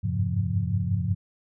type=tone cluster; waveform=sine; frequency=86.8 / 97.9 / 103.4 / 132.9 / 174.5 Hz; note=F2 / G2 / G#2 / C3 / F3; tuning=-10 / -2 / -7 / +27 / -1 cents; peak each=-32 / -29 / -27 / -31 / -30 dBFS; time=0.03-1.15 s; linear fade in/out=20 ms; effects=none